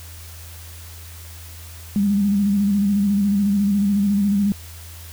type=tone with vibrato; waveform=sine; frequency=201.5 Hz; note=G3; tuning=48 cents sharp; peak=-15 dBFS; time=1.96-4.52 s; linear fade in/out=0 ms; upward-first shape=square; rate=14 Hz; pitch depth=39 cents each way; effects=added 83 Hz sine -37 dBFS peak until 5.12 s + white hiss -42 dBFS RMS until 5.12 s